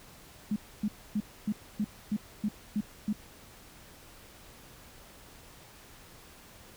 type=tone bursts; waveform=sine; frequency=210 Hz; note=G#3; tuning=19 cents sharp; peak=-26 dBFS; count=9; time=0.51-3.129 s; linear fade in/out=5 ms; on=51 ms; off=270 ms; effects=pink hiss -53 dBFS RMS until 6.76 s